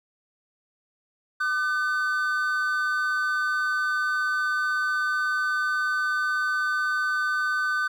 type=tone pair together; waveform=triangle; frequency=1200.3 / 1516 Hz; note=D6 / F#6; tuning=+37 / +42 cents; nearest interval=major third; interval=405 cents; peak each=-27 / -22 dBFS; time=1.4-7.88 s; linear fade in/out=10 ms; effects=none